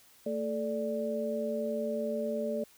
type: tone cluster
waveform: sine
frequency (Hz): 224.2 / 434.5 / 586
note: A3 / A4 / D5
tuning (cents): +33 / -22 / -4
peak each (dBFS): -35 / -36 / -33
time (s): 0.26-2.64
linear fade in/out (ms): 5
effects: white hiss -60 dBFS RMS until 2.77 s